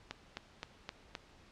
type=click train; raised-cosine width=0.2 ms; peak=-22 dBFS; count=5; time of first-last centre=0.11-1.152 s; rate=3.84 Hz; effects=pink hiss -61 dBFS RMS until 1.51 s + low-pass 5000 Hz 12 dB/octave